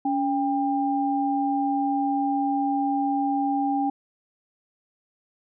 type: tone pair together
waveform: sine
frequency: 281.4 / 797 Hz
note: C#4 / G5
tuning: +26 / +28 cents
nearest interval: octave + tritone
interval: 1802 cents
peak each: -24 dBFS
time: 0.05-3.9 s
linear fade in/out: 5 ms
effects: none